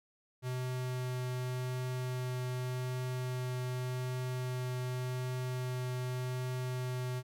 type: tone with vibrato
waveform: square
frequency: 126.6 Hz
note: B2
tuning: 43 cents sharp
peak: -35 dBFS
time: 0.42-7.23 s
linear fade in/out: 50 ms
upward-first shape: triangle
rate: 0.86 Hz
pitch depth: 8 cents each way
effects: none